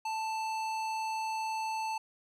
sine tone with hard clipping, 882 Hz, A5, 4 cents sharp, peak -34 dBFS, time 0.05-1.98 s, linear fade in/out 5 ms, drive 15 dB, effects none

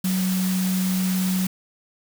sine tone in noise, 186.1 Hz, F#3, 10 cents sharp, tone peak -20 dBFS, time 0.04-1.47 s, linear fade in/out 5 ms, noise white, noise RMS -31 dBFS, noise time 0.04-1.47 s, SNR +8 dB, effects none

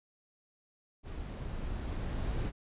brown noise with level ramp, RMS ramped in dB -41 to -33 dBFS, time 1.03-2.52 s, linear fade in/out 50 ms, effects resampled to 8000 Hz

